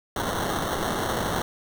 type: noise with sample-and-hold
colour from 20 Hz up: white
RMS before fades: -27 dBFS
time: 0.16-1.42 s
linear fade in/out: 2 ms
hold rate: 2450 Hz
effects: none